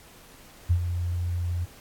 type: tone with ADSR envelope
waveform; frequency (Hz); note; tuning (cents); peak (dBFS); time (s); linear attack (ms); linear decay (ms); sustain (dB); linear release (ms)
sine; 87.31; F2; 0; -16; 0.69-1.66; 19; 80; -9; 24
effects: pink hiss -51 dBFS RMS until 1.8 s + AAC 64 kbps